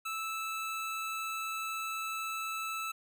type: tone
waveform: 25% pulse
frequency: 1314 Hz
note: E6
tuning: 6 cents flat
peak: -31 dBFS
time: 0.05-2.92 s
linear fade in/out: 10 ms
effects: none